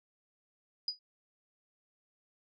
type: tone with exponential decay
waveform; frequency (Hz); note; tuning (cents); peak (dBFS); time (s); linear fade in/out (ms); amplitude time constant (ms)
sine; 4926; D#8; -18; -27; 0.88-0.99; 2; 22
effects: none